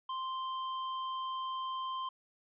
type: tone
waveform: square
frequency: 1045 Hz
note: C6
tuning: 2 cents flat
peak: -36 dBFS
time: 0.09-2.09 s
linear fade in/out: 5 ms
effects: resampled to 8000 Hz